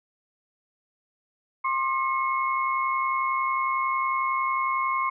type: tone cluster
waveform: sine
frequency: 1061 / 1192 / 2180 Hz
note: C6 / D6 / C#7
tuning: +24 / +25 / -29 cents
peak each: -24 / -32 / -30 dBFS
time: 1.64-5.1 s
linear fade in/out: 10 ms
effects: none